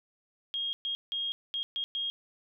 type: tone bursts at uneven times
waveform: sine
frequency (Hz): 3252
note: G#7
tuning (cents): -37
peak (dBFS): -30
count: 6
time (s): 0.54-0.73 / 0.85-0.95 / 1.12-1.32 / 1.54-1.63 / 1.76-1.84 / 1.95-2.1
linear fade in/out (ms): 0
effects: none